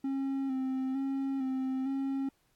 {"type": "tone with vibrato", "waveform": "triangle", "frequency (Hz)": 266.7, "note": "C4", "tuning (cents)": 33, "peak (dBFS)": -28, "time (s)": [0.04, 2.29], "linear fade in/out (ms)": 5, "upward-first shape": "square", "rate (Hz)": 1.1, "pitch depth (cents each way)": 29, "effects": ["pink hiss -73 dBFS RMS until 2.55 s", "AAC 64 kbps"]}